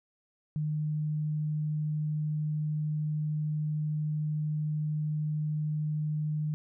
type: tone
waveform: sine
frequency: 152.2 Hz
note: D#3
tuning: 38 cents flat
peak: -28 dBFS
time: 0.56-6.54 s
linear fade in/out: 0 ms
effects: none